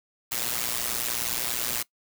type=noise with amplitude modulation; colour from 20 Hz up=white; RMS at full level=-25 dBFS; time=0.31-1.83 s; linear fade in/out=10 ms; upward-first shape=sine; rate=119 Hz; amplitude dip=90%; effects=noise-tail reverb RT60 0.1 s tail -21 dB re dry